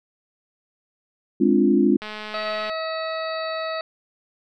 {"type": "chord", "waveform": "sine", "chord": "D half-diminished seventh", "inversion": "second", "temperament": "equal", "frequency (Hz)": [207.7, 261.6, 293.7, 349.2], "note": ["Ab3", "C4", "D4", "F4"], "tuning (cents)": [0, 0, 0, 0], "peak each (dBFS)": -20, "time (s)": [1.4, 1.97], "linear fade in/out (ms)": 10}
{"type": "click train", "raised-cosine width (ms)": 0.3, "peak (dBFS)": -18, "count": 145, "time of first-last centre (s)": [2.02, 2.696], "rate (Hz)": 213}
{"type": "harmonic tone", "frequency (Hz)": 643, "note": "E5", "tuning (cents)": -43, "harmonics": [1, 2, 3, 4, 6, 7], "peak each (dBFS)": [-27, -31, -35, -39, -38, -38], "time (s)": [2.34, 3.81], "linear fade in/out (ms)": 2}
{"effects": []}